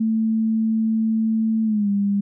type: tone with pitch glide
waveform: sine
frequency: 221.8 to 201.1 Hz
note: A3 to G3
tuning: +14 to +44 cents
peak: -17 dBFS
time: 0-2.21 s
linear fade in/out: 10 ms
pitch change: -170 cents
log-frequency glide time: 1.64-1.89 s
effects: none